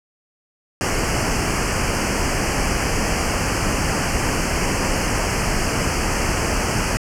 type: band-stop noise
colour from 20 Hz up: pink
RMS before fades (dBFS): -20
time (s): 0.81-6.97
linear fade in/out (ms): 0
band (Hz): 3000 to 4600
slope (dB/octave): 96
effects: low-pass 8000 Hz 12 dB/octave